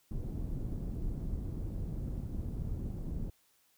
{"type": "low-pass noise", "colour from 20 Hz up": "pink", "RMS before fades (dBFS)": -37, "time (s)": [0.11, 3.3], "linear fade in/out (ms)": 5, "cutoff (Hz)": 210, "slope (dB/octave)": 12, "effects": ["white hiss -70 dBFS RMS until 3.77 s"]}